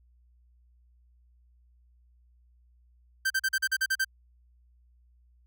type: tone bursts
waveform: 45% pulse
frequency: 1560 Hz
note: G6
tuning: 9 cents flat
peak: -24 dBFS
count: 9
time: 3.25-4.047 s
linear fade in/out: 10 ms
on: 53 ms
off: 40 ms
effects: added 60 Hz sine -59 dBFS peak until 5.46 s

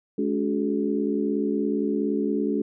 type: harmonic tone with a mistuned harmonic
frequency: 70.7 Hz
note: C#2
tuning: 35 cents sharp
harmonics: 3 / 4 / 5 / 6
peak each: -27 / -26 / -29 / -29 dBFS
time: 0.18-2.62 s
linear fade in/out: 5 ms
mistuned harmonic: 5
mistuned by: +65 cents
effects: none

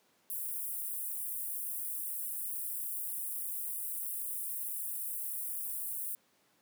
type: high-pass noise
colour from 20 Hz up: white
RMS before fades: -38 dBFS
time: 0.3-6.15 s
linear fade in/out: 0 ms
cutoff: 9100 Hz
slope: 48 dB/octave
effects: pink hiss -70 dBFS RMS until 6.61 s + high-pass 200 Hz 12 dB/octave

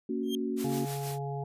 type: chord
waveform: sine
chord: F# major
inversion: first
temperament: just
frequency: 231.2 / 277.5 / 370 Hz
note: A#3 / C#4 / F#4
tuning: -14 / +2 / 0 cents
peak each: -33 / -34 / -34 dBFS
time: 0.09-0.85 s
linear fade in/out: 5 ms
type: tone with exponential growth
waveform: 40% pulse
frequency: 3200 Hz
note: G7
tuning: 35 cents sharp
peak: -30 dBFS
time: 0.23-0.35 s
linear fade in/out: 1 ms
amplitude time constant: 26 ms
type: noise with tremolo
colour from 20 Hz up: white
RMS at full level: -40 dBFS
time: 0.56-1.19 s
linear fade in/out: 50 ms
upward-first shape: sine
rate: 6.2 Hz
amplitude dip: 55%
type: harmonic tone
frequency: 140 Hz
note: C#3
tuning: 18 cents sharp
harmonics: 1 / 3 / 5 / 6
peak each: -34 / -39 / -41 / -42 dBFS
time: 0.64-1.44 s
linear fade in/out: 5 ms
effects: resampled to 32000 Hz

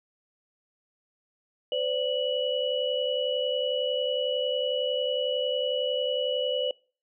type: tone cluster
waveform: sine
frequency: 508 / 579 / 2941 Hz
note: B4 / D5 / F#7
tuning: +49 / -25 / -11 cents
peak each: -28 / -30 / -31 dBFS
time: 1.72-6.71 s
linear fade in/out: 2 ms
effects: noise-tail reverb RT60 0.4 s tail -25 dB re dry

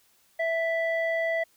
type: tone with low-pass filter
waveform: square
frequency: 659.3 Hz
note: E5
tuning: in tune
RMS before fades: -27 dBFS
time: 0.39-1.44 s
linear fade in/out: 10 ms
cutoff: 1700 Hz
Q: 5.4
effects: white hiss -64 dBFS RMS until 1.56 s

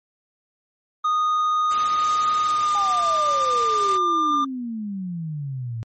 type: tone with pitch glide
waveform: triangle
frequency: 1236 to 1198 Hz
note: D#6 to D6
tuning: -12 to +34 cents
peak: -16 dBFS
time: 1.04-4.45 s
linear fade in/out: 10 ms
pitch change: -54 cents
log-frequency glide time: 2.45-2.86 s
type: noise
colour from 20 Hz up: white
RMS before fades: -32 dBFS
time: 1.7-3.98 s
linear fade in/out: 20 ms
type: exponential sweep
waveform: sine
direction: down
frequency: 827 to 110 Hz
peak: -26 dBFS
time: 2.75-5.83 s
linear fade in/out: 0 ms
effects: low-pass 10000 Hz 12 dB/octave + MP3 32 kbps

